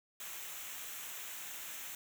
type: noise with comb filter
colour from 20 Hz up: white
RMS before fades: -45 dBFS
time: 0.2-1.95 s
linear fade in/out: 2 ms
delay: 0.21 ms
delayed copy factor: -0.6
effects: none